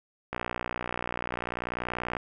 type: click train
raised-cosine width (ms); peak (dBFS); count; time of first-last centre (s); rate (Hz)
0.5; -16; 112; 0.33-2.168; 60.4
effects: none